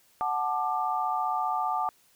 sine tone cluster, 740 / 875 / 1188 Hz, F#5 / A5 / D6, 0 / -10 / +20 cents, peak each -30 dBFS, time 0.21-1.89 s, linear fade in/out 0 ms, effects white hiss -63 dBFS RMS until 2.15 s

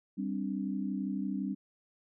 sine chord, G suspended fourth, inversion none, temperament equal, 196 / 261.6 / 293.7 Hz, G3 / C4 / D4, 0 / 0 / 0 cents, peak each -34 / -37 / -38 dBFS, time 0.17-1.55 s, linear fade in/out 20 ms, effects none

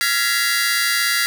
sawtooth tone cluster, 1386 / 1678 / 1915 / 2032 / 4686 Hz, F6 / G#6 / A#6 / B6 / D8, -14 / +17 / +46 / +49 / -5 cents, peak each -20 dBFS, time 0.01-1.26 s, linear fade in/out 0 ms, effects none

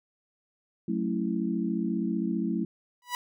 sine chord, F# minor seventh, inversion none, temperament equal with one note detuned, 185 / 220 / 273.7 / 329.6 Hz, F#3 / A3 / C#4 / E4, 0 / 0 / -22 / 0 cents, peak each -31 / -30 / -35 / -32 dBFS, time 0.88-2.65 s, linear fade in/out 5 ms
sawtooth tone with exponential growth, 980 Hz, B5, 14 cents flat, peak -23 dBFS, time 3.02-3.15 s, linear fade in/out 1 ms, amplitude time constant 27 ms
effects none

